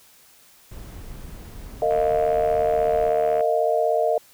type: noise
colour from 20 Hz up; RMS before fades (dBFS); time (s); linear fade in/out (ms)
brown; -38; 0.71-3.1; 5
type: chord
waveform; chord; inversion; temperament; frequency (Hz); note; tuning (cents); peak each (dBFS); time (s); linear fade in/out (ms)
sine; Bb suspended fourth; none; equal with one note detuned; 457.6 / 622.3 / 698.5; Bb4 / Eb5 / F5; -32 / 0 / 0; -23 / -21 / -23; 1.82-4.18; 2
type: click train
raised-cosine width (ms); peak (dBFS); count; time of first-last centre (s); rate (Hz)
0.5; -21; 115; 1.91-3.408; 76.1
effects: white hiss -53 dBFS RMS until 4.33 s